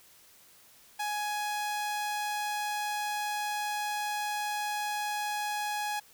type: tone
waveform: sawtooth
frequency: 835 Hz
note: G#5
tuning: 9 cents sharp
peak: -27 dBFS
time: 0.99-6 s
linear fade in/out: 10 ms
effects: white hiss -58 dBFS RMS until 6.13 s